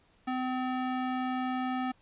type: tone with band-pass filter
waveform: square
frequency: 255.9 Hz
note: C4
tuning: 38 cents flat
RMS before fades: -32 dBFS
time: 0.27-1.92 s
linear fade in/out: 10 ms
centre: 920 Hz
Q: 0.56
effects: pink hiss -66 dBFS RMS until 2.01 s + resampled to 8000 Hz